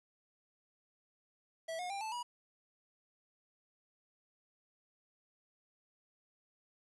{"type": "tone with pitch steps", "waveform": "square", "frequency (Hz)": [653, 720.4, 794.7, 876.7, 967.2], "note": ["E5", "F#5", "G5", "A5", "B5"], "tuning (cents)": [-17, -46, 23, -7, -36], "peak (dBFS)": -39, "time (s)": [1.68, 2.23], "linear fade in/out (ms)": 10, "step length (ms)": 110, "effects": ["resampled to 24000 Hz", "11-bit"]}